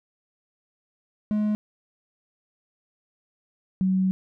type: tone pair in turn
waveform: triangle / sine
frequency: 211.2 / 188.11 Hz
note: G#3 / F#3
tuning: +29 / +29 cents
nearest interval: major second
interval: 200 cents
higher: first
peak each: -19 dBFS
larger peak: neither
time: 1.31-1.55 / 3.81-4.11 s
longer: second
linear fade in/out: 0 ms
effects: none